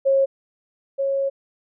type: tone pair in turn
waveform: sine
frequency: 543 / 548 Hz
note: C#5 / C#5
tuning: -36 / -20 cents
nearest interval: unison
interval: 16 cents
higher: second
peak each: -14 / -19 dBFS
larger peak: first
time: 0.05-0.26 / 0.98-1.3 s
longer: second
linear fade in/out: 20 ms
effects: none